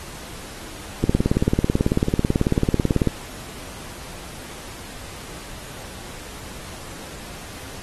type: click train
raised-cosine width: 3 ms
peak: -4 dBFS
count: 38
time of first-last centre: 1.04-3.073 s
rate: 18.2 Hz
effects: pink hiss -38 dBFS RMS until 7.82 s + AAC 32 kbps